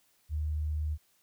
sine tone, 76.3 Hz, D#2, 33 cents flat, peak -29 dBFS, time 0.29-0.98 s, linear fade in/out 50 ms, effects white hiss -69 dBFS RMS until 1.22 s

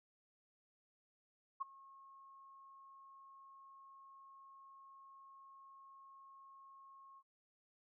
sine tone with ADSR envelope, 1086 Hz, C#6, 36 cents flat, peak -35 dBFS, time 1.6-7.23 s, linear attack 17 ms, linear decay 15 ms, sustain -22 dB, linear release 52 ms, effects none

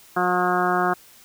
harmonic tone, 180 Hz, F#3, 47 cents flat, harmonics 1 / 2 / 3 / 4 / 5 / 6 / 7 / 8 / 9, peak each -29 / -25 / -35 / -23 / -32 / -27 / -26 / -28 / -31 dBFS, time 0.16-0.94 s, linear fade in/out 10 ms, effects white hiss -50 dBFS RMS until 1.24 s

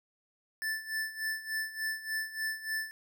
square tone with tremolo, 1759 Hz, A6, 1 cent flat, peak -31 dBFS, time 0.62-2.91 s, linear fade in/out 0 ms, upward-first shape sine, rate 3.4 Hz, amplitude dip 80%, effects none

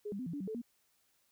sine tone with pitch steps, 416.4 / 199.3 / 255.4 / 169.2 / 287.5 / 189.5 / 437.7 / 237.6 Hz, G#4 / G3 / C4 / E3 / D4 / F#3 / A4 / A#3, +5 / +29 / -42 / +45 / -37 / +42 / -9 / +33 cents, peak -37 dBFS, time 0.05-0.618 s, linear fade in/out 10 ms, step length 71 ms, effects white hiss -74 dBFS RMS until 1.31 s

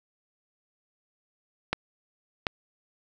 clicks, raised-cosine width 0.3 ms, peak -9 dBFS, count 2, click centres 1.73 / 2.468 s, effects none

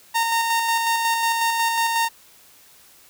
sawtooth tone with tremolo, 919 Hz, A#5, 25 cents flat, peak -14 dBFS, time 0.14-2.09 s, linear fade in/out 20 ms, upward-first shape square, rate 5.5 Hz, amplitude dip 30%, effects white hiss -51 dBFS RMS until 3.09 s

